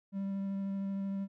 triangle tone with vibrato, 196 Hz, G3, in tune, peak -31 dBFS, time 0.12-1.28 s, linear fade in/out 50 ms, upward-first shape triangle, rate 13 Hz, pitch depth 12 cents each way, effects none

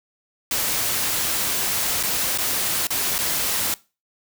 white noise with dropouts, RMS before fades -23 dBFS, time 0.51-3.74 s, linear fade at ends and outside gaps 1 ms, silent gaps 2.029-2.035 / 2.376-2.385 / 2.87-2.905 / 3.181-3.188 s, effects noise-tail reverb RT60 0.3 s tail -21 dB re dry

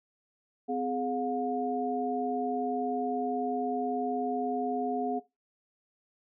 sine tone cluster, 255.5 / 419.2 / 716 Hz, C4 / G#4 / F5, -41 / +16 / +43 cents, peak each -33 / -33 / -33 dBFS, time 0.68-5.2 s, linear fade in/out 20 ms, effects noise-tail reverb RT60 0.2 s tail -17 dB re dry

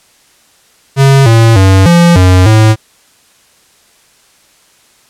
square tone with pitch steps, 136.5 / 114 / 95.6 / 171.7 / 92 / 109.3 Hz, C#3 / A#2 / G2 / F3 / F#2 / A2, -26 / -38 / -43 / -29 / -9 / -11 cents, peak -3 dBFS, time 0.96-2.76 s, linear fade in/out 50 ms, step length 300 ms, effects white hiss -47 dBFS RMS until 5.09 s + low-pass 10000 Hz 12 dB/octave

